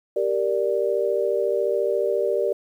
sine chord, G minor, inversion none, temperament equal, 392 / 466.2 / 587.3 Hz, G4 / Bb4 / D5, 0 / 0 / 0 cents, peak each -24 dBFS, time 0.16-2.53 s, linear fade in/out 5 ms, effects 9-bit

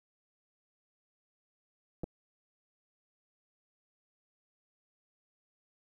clicks, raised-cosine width 2 ms, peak -25 dBFS, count 2, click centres 2.035 / 2.041 s, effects 11-bit

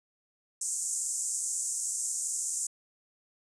pink band-pass noise, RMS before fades -33 dBFS, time 0.61-2.67 s, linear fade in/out 5 ms, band 6800 to 8800 Hz, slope 48 dB/octave, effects none

